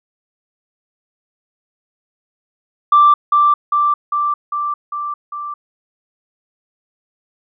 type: tone with echo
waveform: sine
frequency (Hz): 1174.7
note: D6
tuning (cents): 0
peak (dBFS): -5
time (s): 2.92-3.14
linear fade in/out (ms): 5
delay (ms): 400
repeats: 6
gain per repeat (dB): -3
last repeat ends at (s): 5.54
effects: tanh soft clip ceiling -2 dBFS